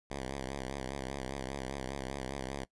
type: tone with vibrato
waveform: 5% pulse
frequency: 67 Hz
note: C2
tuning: 42 cents sharp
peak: -26 dBFS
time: 0.1-2.65 s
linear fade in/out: 10 ms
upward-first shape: sine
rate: 5 Hz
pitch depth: 87 cents each way
effects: noise-tail reverb RT60 0.1 s tail -21 dB re dry + resampled to 24000 Hz